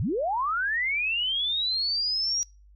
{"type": "linear sweep", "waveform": "sine", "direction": "up", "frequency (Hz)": [75.5, 5750], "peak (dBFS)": -24, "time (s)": [0, 2.43], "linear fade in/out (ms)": 0, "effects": ["noise-tail reverb RT60 0.3 s tail -24 dB re dry", "added 50 Hz sine -51 dBFS peak until 2.75 s"]}